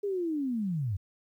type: linear sweep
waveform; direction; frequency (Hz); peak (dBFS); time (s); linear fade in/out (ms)
sine; down; 415.3 to 87; -28; 0.03-0.97; 10
effects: 11-bit